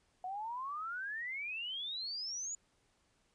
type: exponential sweep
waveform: sine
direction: up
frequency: 722 to 6970 Hz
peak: -38 dBFS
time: 0.24-2.55 s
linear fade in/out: 2 ms
effects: pink hiss -74 dBFS RMS until 3.34 s + resampled to 22050 Hz